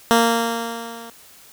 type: tone with level ramp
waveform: 10% pulse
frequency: 231.1 Hz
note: A#3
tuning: 15 cents flat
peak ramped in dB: -3 to -28 dBFS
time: 0.11-1.1 s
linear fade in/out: 0 ms
effects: white hiss -47 dBFS RMS until 1.52 s